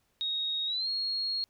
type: tone with pitch glide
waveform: sine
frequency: 3757 to 4291 Hz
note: A#7 to C8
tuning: +13 to +43 cents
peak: -29 dBFS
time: 0.21-1.44 s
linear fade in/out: 0 ms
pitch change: +230 cents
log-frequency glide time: 0.66-0.89 s
effects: pink hiss -73 dBFS RMS until 1.49 s